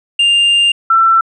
triangle / sine tone pair in turn, 2800 / 1341 Hz, F7 / E6, +4 / +29 cents, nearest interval octave + minor second, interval 1275 cents, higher first, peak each -6 dBFS, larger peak neither, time 0.19-0.72 / 0.9-1.21 s, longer first, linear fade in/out 5 ms, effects resampled to 24000 Hz

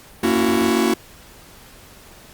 sawtooth tone bursts, 89.8 Hz, F2, 49 cents sharp, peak -30 dBFS, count 4, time 0.23-0.702 s, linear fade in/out 0 ms, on 94 ms, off 32 ms
45% pulse chord, F# dominant seventh, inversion first, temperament just, 231.2 / 277.5 / 333 / 370 Hz, A#3 / C#4 / E4 / F#4, -14 / +2 / +18 / 0 cents, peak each -20 / -24 / -21 / -21 dBFS, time 0.23-0.94 s, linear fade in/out 5 ms
effects pink hiss -45 dBFS RMS until 2.33 s + Opus 48 kbps

